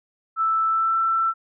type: tone with pitch glide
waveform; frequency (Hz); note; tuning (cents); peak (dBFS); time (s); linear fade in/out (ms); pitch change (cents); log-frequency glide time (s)
sine; 1320 to 1336.1; E6 to E6; +2 to +23; -18; 0.36-1.34; 50; +21; 0.68-0.96
effects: none